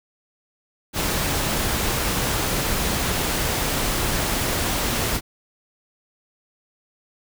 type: noise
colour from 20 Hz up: pink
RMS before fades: -23 dBFS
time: 0.93-5.21 s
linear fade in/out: 50 ms
effects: none